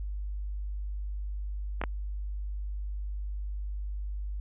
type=clicks; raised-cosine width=0.5 ms; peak=-16 / -15 dBFS; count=2; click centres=1.815 / 1.838 s; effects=added 50 Hz sine -32 dBFS peak until 4.4 s + resampled to 8000 Hz